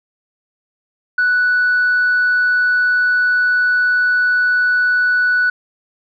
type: tone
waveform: sine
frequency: 1481 Hz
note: F#6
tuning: 1 cent sharp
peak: -10 dBFS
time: 1.18-5.5 s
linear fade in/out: 5 ms
effects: tanh soft clip ceiling -9 dBFS